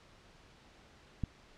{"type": "click", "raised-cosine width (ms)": 5, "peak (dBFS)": -21, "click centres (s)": 1.237, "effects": ["pink hiss -60 dBFS RMS until 1.57 s", "low-pass 5000 Hz 12 dB/octave"]}